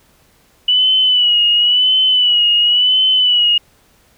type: tone with vibrato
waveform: sine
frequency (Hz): 2956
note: F#7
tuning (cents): -2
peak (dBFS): -9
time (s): 0.68-3.58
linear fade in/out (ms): 5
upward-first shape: sine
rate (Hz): 0.95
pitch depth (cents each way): 55
effects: pink hiss -53 dBFS RMS until 4.17 s